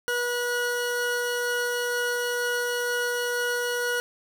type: tone pair together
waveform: 40% pulse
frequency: 484.9 / 1456.8 Hz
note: B4 / F#6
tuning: -32 / -27 cents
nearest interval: octave + perfect fifth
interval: 1905 cents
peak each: -27 dBFS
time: 0.08-4 s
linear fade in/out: 0 ms
effects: none